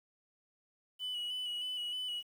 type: tone with vibrato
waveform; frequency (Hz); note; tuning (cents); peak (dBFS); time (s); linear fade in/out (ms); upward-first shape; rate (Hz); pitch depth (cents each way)
sine; 2960; F#7; 0; -33; 0.99-2.23; 50; square; 3.2; 23
effects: tanh soft clip ceiling -35 dBFS + 10-bit